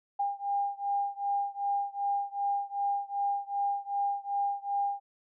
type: beating tone pair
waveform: sine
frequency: 803 / 805.6 Hz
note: G5 / G5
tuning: +41 / +47 cents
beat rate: 2.6 Hz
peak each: -31 / -32 dBFS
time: 0.19-5 s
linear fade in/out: 10 ms
effects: none